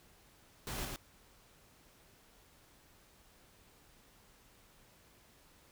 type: noise with echo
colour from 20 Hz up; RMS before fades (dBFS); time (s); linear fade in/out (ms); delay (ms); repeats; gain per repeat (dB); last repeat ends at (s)
pink; -41; 0.67-0.85; 0; 110; 1; -2; 0.96
effects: pink hiss -64 dBFS RMS until 5.71 s